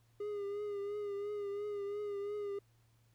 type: tone with vibrato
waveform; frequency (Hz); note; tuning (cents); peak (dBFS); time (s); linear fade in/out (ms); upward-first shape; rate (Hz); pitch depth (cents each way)
triangle; 408.5; G#4; -29; -35; 0.2-2.59; 5; triangle; 2.9; 47
effects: added 115 Hz sine -67 dBFS peak until 3.14 s + pink hiss -75 dBFS RMS until 3.14 s